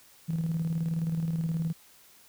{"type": "tone with tremolo", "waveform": "sine", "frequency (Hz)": 163.8, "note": "E3", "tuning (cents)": -11, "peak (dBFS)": -24, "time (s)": [0.28, 1.73], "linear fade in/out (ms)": 20, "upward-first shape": "square", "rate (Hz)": 19, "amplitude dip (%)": 45, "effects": ["tanh soft clip ceiling -22 dBFS", "white hiss -57 dBFS RMS until 2.28 s"]}